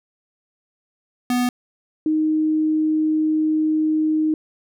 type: tone pair in turn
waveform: square / sine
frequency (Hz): 246.9 / 311.1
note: B3 / D#4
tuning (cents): 0 / 0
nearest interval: major third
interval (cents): 400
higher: second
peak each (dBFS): -18 / -16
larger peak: second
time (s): 1.3-1.49 / 2.06-4.34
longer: second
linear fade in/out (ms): 2
effects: none